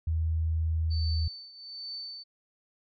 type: tone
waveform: sine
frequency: 80.5 Hz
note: E2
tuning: 41 cents flat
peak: -25 dBFS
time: 0.07-1.28 s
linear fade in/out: 5 ms
type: tone with tremolo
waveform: sine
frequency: 4532 Hz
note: C#8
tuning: 37 cents sharp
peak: -35 dBFS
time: 0.9-2.24 s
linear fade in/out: 20 ms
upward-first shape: triangle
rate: 1.2 Hz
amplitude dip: 80%
effects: none